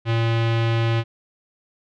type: tone with low-pass filter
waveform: square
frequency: 114.8 Hz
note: A#2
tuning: 26 cents flat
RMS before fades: -20 dBFS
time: 0.05-1.04 s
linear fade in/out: 50 ms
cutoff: 3100 Hz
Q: 1.8
effects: none